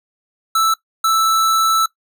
square tone bursts at uneven times, 1318.5 Hz, E6, in tune, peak -13 dBFS, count 2, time 0.55-0.74 / 1.04-1.86 s, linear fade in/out 5 ms, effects noise-tail reverb RT60 0.1 s tail -19 dB re dry

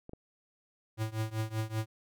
clicks, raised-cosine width 2 ms, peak -32 / -30 dBFS, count 2, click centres 0.094 / 0.134 s
square tone with tremolo, 110 Hz, A2, in tune, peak -29 dBFS, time 0.97-1.86 s, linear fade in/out 50 ms, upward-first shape triangle, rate 5.2 Hz, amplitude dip 95%
effects none

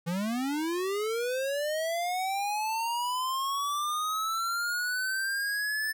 square linear sweep, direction up, 162.5 to 1760 Hz, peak -29 dBFS, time 0.06-5.93 s, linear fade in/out 20 ms, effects none

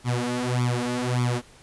sawtooth tone with flanger, 123.1 Hz, B2, 5 cents flat, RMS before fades -25 dBFS, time 0.04-1.42 s, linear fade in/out 50 ms, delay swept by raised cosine 0.86 to 4.76 ms, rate 1.7 Hz, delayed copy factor +0.95, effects pink hiss -52 dBFS RMS until 1.62 s + resampled to 24000 Hz

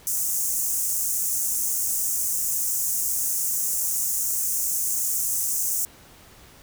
pink high-pass noise, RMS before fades -25 dBFS, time 0.07-5.85 s, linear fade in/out 0 ms, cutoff 6300 Hz, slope 48 dB/octave, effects pink hiss -50 dBFS RMS until 6.62 s

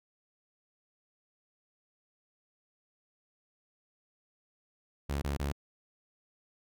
sawtooth tone bursts, 70.6 Hz, C#2, 32 cents sharp, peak -27 dBFS, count 3, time 5.09-5.524 s, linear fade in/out 10 ms, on 130 ms, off 22 ms, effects none

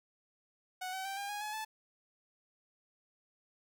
sawtooth tone with pitch steps, 740 / 760.4 / 781.3 / 802.8 / 824.9 / 847.6 / 870.9 Hz, F#5 / F#5 / G5 / G5 / G#5 / G#5 / A5, 0 / +47 / -6 / +41 / -12 / +35 / -18 cents, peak -34 dBFS, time 0.81-1.65 s, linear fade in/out 10 ms, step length 120 ms, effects none

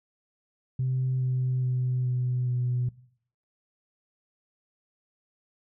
sine tone with pitch steps, 129.3 / 127.89 / 126.49 / 125.11 / 123.75 Hz, C3 / C3 / B2 / B2 / B2, -20 / -39 / +42 / +23 / +4 cents, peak -23 dBFS, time 0.79-2.89 s, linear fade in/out 5 ms, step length 420 ms, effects noise-tail reverb RT60 0.6 s tail -20 dB re dry + tanh soft clip ceiling -20 dBFS

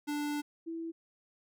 square / sine tone pair in turn, 293.7 / 329.7 Hz, D4 / E4, 0 / 0 cents, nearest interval major second, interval 200 cents, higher second, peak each -33 / -36 dBFS, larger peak first, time 0.07-0.42 / 0.66-0.92 s, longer first, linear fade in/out 20 ms, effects none

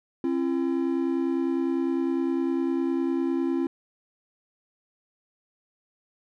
triangle tone pair together, 268.8 / 338.7 Hz, C4 / E4, +47 / +47 cents, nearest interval major third, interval 400 cents, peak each -24 dBFS, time 0.24-3.67 s, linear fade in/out 2 ms, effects none

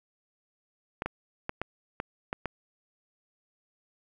clicks, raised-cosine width 0.5 ms, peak -16 dBFS, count 7, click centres 1.021 / 1.06 / 1.494 / 1.616 / 2.001 / 2.329 / 2.457 s, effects 9-bit

